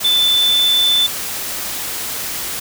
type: tone in noise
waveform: sine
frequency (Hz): 3520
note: A7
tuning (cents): 0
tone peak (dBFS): -11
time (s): 0.04-1.07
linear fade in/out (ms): 10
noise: white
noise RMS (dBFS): -24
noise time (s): 0-2.6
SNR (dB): +10
effects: none